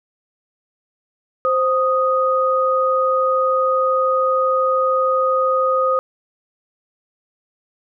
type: tone pair together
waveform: sine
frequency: 522.6 / 1244.5 Hz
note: C5 / D#6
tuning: -2 / 0 cents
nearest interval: octave + minor third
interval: 1502 cents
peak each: -17 / -17 dBFS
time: 1.45-5.99 s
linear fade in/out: 0 ms
effects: none